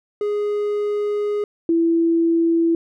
triangle / sine tone pair in turn, 414.7 / 332.8 Hz, G#4 / E4, -3 / +17 cents, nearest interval major third, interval 380 cents, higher first, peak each -17 / -14 dBFS, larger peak second, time 0.21-1.44 / 1.69-2.75 s, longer first, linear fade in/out 2 ms, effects none

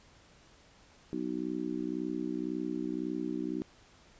harmonic tone, 61.9 Hz, B1, 5 cents sharp, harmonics 3 / 4 / 5 / 6, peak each -41 / -38 / -35 / -40 dBFS, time 1.13-3.62 s, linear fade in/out 0 ms, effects pink hiss -60 dBFS RMS until 4.19 s + resampled to 16000 Hz

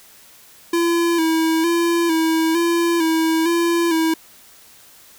square tone with vibrato, 331.3 Hz, E4, 9 cents sharp, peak -16 dBFS, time 0.73-4.14 s, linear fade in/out 5 ms, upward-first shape square, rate 1.1 Hz, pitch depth 44 cents each way, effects white hiss -47 dBFS RMS until 5.18 s

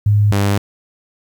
sine / sawtooth tone pair in turn, 103.83 / 100.27 Hz, G#2 / G2, 0 / +40 cents, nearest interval minor second, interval 60 cents, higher first, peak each -9 dBFS, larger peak neither, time 0.06-0.32 / 0.32-0.58 s, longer neither, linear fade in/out 5 ms, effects 8-bit

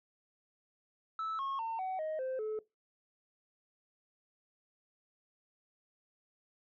sine tone with pitch steps, 1310 / 1088.9 / 905.2 / 752.4 / 625.4 / 519.9 / 432.1 Hz, E6 / C#6 / A5 / F#5 / D#5 / C5 / A4, -11 / -31 / +49 / +29 / +9 / -11 / -31 cents, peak -32 dBFS, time 1.19-2.59 s, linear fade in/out 2 ms, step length 200 ms, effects noise-tail reverb RT60 0.2 s tail -21 dB re dry + tanh soft clip ceiling -33 dBFS

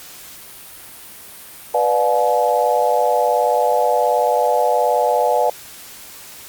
sine chord, B diminished seventh, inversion none, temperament just, 493.9 / 592.7 / 711.2 / 853.4 Hz, B4 / D5 / F5 / Ab5, 0 / +16 / +31 / +47 cents, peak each -19 dBFS, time 1.74-5.5 s, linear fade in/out 5 ms, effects white hiss -38 dBFS RMS until 6.48 s + Opus 48 kbps

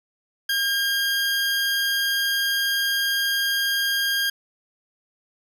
20% pulse tone, 1613 Hz, G6, 49 cents sharp, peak -16 dBFS, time 0.49-4.3 s, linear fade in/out 5 ms, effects none

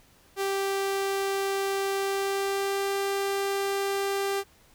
sawtooth tone with pitch glide, 392 to 395.2 Hz, G4 to G4, 0 to +14 cents, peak -22 dBFS, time 0.36-4.44 s, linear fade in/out 50 ms, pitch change +14 cents, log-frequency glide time 1.96-2.93 s, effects pink hiss -59 dBFS RMS until 4.74 s

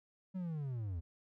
triangle linear sweep, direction down, 191.5 to 77.78 Hz, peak -35 dBFS, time 0.34-1.01 s, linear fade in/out 20 ms, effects none

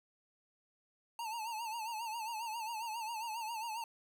square tone with vibrato, 900 Hz, A5, 39 cents sharp, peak -39 dBFS, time 1.19-3.84 s, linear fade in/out 2 ms, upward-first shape sine, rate 7.4 Hz, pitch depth 92 cents each way, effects none

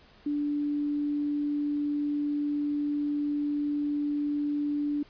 sine tone, 292.1 Hz, D4, 9 cents flat, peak -26 dBFS, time 0.26-5.03 s, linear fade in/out 5 ms, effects pink hiss -57 dBFS RMS until 5.09 s + resampled to 11025 Hz

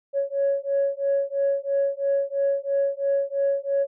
sine beating tone pair, 554.4 / 557.4 Hz, C#5 / C#5, 0 / +9 cents, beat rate 3 Hz, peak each -23 dBFS, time 0.13-3.87 s, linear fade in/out 50 ms, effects tanh soft clip ceiling -15 dBFS

